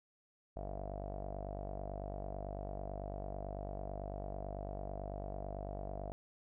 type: tone with low-pass filter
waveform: sawtooth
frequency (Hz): 49.03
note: G1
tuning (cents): +1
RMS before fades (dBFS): -43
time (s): 0.56-6.12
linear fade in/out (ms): 0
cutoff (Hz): 670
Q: 8.4
effects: none